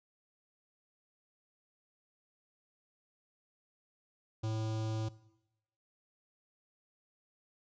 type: tone with notch filter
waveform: square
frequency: 110 Hz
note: A2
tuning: in tune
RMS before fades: -35 dBFS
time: 4.43-5.09 s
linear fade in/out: 10 ms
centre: 1900 Hz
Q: 1.1
effects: noise-tail reverb RT60 0.9 s tail -19 dB re dry + resampled to 16000 Hz